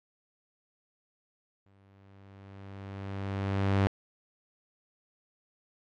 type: tone with exponential growth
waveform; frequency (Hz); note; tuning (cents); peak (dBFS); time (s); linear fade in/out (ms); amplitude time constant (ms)
sawtooth; 98; G2; 0; -18; 1.66-3.87; 0; 480
effects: low-pass 3000 Hz 12 dB/octave